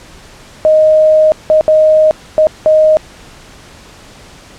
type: tone bursts at uneven times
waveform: sine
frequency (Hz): 622.3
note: D#5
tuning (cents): 0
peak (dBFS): -4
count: 5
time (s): 0.65-1.32 / 1.5-1.61 / 1.68-2.11 / 2.38-2.47 / 2.66-2.97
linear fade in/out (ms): 0
effects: pink hiss -37 dBFS RMS until 4.58 s + low-pass 8000 Hz 12 dB/octave